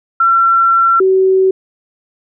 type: tone pair in turn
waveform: sine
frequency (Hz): 1356 / 379.1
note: E6 / F#4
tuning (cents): +49 / +42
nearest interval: octave + minor seventh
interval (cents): 2207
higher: first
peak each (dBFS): -7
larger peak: neither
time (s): 0.2-1 / 1-1.51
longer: first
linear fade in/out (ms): 5
effects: none